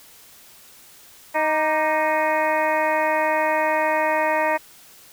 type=harmonic tone with a mistuned harmonic; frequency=311.1 Hz; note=D#4; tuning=in tune; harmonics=1 / 2 / 3 / 4 / 5 / 6 / 7 / 8; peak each=-32 / -22 / -22 / -32 / -33 / -26 / -31 / -33 dBFS; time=1.34-4.58 s; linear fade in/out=20 ms; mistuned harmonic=4; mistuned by=-81 cents; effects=white hiss -48 dBFS RMS until 5.12 s